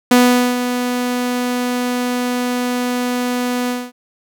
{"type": "tone with ADSR envelope", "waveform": "sawtooth", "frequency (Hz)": 246.9, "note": "B3", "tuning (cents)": 0, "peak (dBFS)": -3, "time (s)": [0.11, 3.92], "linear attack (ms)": 5, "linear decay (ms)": 440, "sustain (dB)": -10, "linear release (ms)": 230, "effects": []}